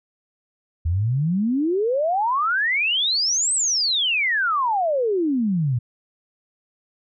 sine exponential two-way sweep, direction up then down, 78 to 8372 to 114.3 Hz, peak -18 dBFS, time 0.85-5.79 s, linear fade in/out 10 ms, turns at 3.53 s, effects none

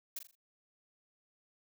blue noise with echo, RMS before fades -40 dBFS, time 0.16-0.19 s, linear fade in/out 5 ms, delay 41 ms, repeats 4, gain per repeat -8 dB, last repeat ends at 0.354 s, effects none

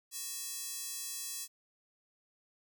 square tone with high-pass filter, 370 Hz, F#4, in tune, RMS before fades -41 dBFS, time 0.11-1.48 s, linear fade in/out 50 ms, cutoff 6700 Hz, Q 0.97, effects none

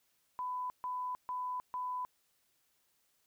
sine tone bursts, 1000 Hz, B5, 21 cents sharp, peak -35 dBFS, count 4, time 0.39-2.05 s, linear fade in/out 0 ms, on 310 ms, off 140 ms, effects white hiss -75 dBFS RMS until 3.26 s

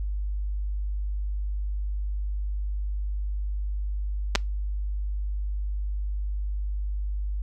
clicks, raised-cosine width 0.2 ms, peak -4 dBFS, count 2, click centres 4.352 / 4.357 s, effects noise-tail reverb RT60 0.2 s tail -24 dB re dry + added 50 Hz sine -26 dBFS peak until 7.42 s

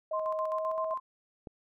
sine tone with pitch glide, 630 to 640.3 Hz, D#5 to D#5, +21 to +49 cents, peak -31 dBFS, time 0.11-0.94 s, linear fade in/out 5 ms, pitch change +28 cents, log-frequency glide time 0.5-0.76 s
sine tone with tremolo, 1046.5 Hz, C6, in tune, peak -31 dBFS, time 0.13-1 s, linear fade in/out 10 ms, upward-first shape square, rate 7.7 Hz, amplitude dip 65%
click, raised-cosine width 2 ms, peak -29 dBFS, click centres 1.472 s
effects none

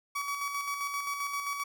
30% pulse tone with tremolo, 1136 Hz, C#6, 42 cents sharp, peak -28 dBFS, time 0.15-1.64 s, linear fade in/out 10 ms, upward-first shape square, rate 7.6 Hz, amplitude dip 40%, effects none

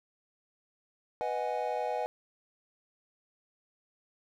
triangle chord, G# minor seventh, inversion first, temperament equal, 493.9 / 622.3 / 740 / 830.6 Hz, B4 / D#5 / F#5 / G#5, 0 / 0 / 0 / 0 cents, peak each -34 dBFS, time 1.21-2.06 s, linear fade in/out 0 ms, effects none

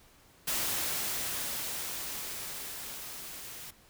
white noise with level ramp, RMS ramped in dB -31 to -45 dBFS, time 0.47-3.71 s, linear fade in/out 10 ms, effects pink hiss -60 dBFS RMS until 3.89 s

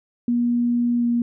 sine tone with pitch glide, 239.7 to 237.6 Hz, A#3 to A#3, +48 to +33 cents, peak -17 dBFS, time 0.28-1.22 s, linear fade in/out 2 ms, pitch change -15 cents, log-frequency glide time 0.98-1.05 s, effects none

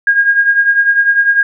sine tone with tremolo, 1628 Hz, G#6, 35 cents flat, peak -4 dBFS, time 0.07-1.43 s, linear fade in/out 2 ms, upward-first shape triangle, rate 10 Hz, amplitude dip 75%, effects none

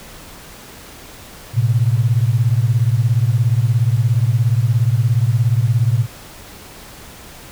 sine beating tone pair, 111 / 128 Hz, A2 / C3, +16 / -38 cents, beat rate 17 Hz, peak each -14 / -16 dBFS, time 1.53-6.07 s, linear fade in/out 50 ms, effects pink hiss -38 dBFS RMS until 7.51 s

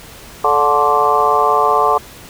harmonic tone with a mistuned harmonic, 145.6 Hz, D3, 15 cents flat, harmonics 3 / 4 / 5 / 6 / 7 / 8, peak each -18 / -21 / -17 / -18 / -16 / -16 dBFS, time 0.44-1.98 s, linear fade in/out 5 ms, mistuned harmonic 7, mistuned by +50 cents, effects pink hiss -37 dBFS RMS until 2.29 s

